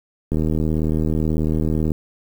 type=click train; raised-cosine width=3 ms; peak=-9 dBFS; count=126; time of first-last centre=0.32-1.918 s; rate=78.2 Hz; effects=7-bit